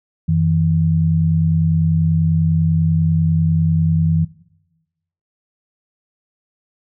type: tone pair together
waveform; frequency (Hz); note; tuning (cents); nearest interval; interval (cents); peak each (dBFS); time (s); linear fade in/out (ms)
sine; 90.9 / 161.03; F#2 / E3; -30 / -40; minor seventh; 990; -18 / -14; 0.28-4.25; 10
effects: noise-tail reverb RT60 1.0 s tail -19 dB re dry